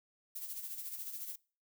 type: noise with tremolo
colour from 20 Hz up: violet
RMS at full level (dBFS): -41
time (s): 0.35-1.36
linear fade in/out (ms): 10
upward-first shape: sine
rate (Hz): 14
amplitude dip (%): 55
effects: noise-tail reverb RT60 0.4 s tail -24 dB re dry

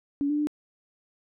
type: tone with pitch steps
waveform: sine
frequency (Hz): 283.8 / 295.6 / 297.9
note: C#4 / D4 / D4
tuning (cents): +41 / +11 / +25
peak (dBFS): -23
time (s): 0.21-0.471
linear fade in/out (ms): 0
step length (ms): 87
effects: none

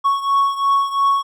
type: beating tone pair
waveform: triangle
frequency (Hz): 1108 / 1110.9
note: C#6 / C#6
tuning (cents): -1 / +3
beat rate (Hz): 2.9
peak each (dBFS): -14 / -18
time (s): 0.04-1.23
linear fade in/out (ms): 20
effects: none

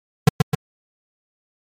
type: tone with echo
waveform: square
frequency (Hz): 150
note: D3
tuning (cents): +37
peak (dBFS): -7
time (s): 0.27-0.29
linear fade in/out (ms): 5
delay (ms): 130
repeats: 2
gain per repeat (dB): -4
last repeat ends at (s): 0.55
effects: MP3 64 kbps

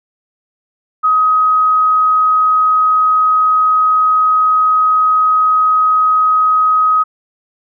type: tone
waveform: sine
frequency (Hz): 1262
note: D#6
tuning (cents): +24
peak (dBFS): -8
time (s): 1.03-7.04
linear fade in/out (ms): 20
effects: none

